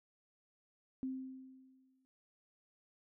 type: tone with exponential decay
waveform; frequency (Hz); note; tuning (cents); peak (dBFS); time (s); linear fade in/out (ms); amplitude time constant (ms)
sine; 261.6; C4; 0; -35; 1.03-2.05; 0; 220
effects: none